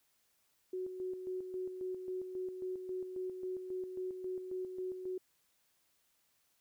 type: tone with tremolo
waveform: sine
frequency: 370 Hz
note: F#4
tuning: in tune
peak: -36 dBFS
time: 0.73-5.18 s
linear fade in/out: 5 ms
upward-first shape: square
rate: 3.7 Hz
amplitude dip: 50%
effects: white hiss -75 dBFS RMS until 6.6 s